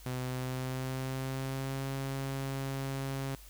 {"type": "tone with pitch glide", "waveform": "sawtooth", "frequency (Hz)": [127.2, 135.54], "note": ["C3", "C#3"], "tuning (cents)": [-48, -39], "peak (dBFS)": -30, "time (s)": [0.06, 3.35], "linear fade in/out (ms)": 2, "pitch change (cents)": 109, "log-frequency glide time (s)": [0.19, 1.86], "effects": ["added 50 Hz sine -51 dBFS peak until 3.49 s", "white hiss -56 dBFS RMS until 3.49 s"]}